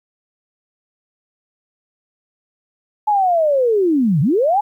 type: linear two-way sweep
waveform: sine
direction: down then up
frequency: 861 to 128.9 to 861 Hz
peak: -12 dBFS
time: 3.07-4.61 s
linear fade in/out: 10 ms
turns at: 4.21 s
effects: 9-bit